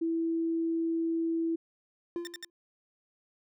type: tone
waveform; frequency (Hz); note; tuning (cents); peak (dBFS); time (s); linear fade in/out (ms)
sine; 329.6; E4; 0; -27; 0.01-1.56; 10
type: tone with exponential decay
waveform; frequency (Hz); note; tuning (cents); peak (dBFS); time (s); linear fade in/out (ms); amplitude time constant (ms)
triangle; 343.8; F4; -27; -27; 2.16-2.5; 1; 73
type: tone bursts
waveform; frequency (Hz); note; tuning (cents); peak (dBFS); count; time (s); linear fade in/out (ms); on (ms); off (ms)
15% pulse; 1808; A6; +47; -32; 3; 2.25-2.447; 0; 21; 67
effects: none